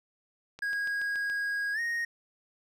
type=click train; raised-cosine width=0.2 ms; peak=-28 dBFS; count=6; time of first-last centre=0.59-1.299 s; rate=7.05 Hz
type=tone with pitch glide; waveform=triangle; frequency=1642 to 1864.5 Hz; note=G#6 to A#6; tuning=-20 to 0 cents; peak=-27 dBFS; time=0.62-2.05 s; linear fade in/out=5 ms; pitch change=+220 cents; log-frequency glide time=1.73-1.8 s
effects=none